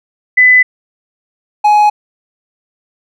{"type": "tone pair in turn", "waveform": ["sine", "triangle"], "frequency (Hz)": [2004, 838.2], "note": ["B6", "G#5"], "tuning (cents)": [25, 16], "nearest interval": "octave + minor third", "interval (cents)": 1509, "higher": "first", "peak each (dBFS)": -3, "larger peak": "neither", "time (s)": [[0.37, 0.63], [1.64, 1.9]], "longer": "neither", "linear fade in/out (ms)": 10, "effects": []}